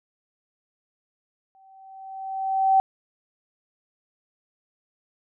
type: tone with exponential growth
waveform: sine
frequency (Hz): 770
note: G5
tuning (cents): -31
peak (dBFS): -13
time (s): 1.55-2.8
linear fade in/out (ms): 0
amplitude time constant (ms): 270
effects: none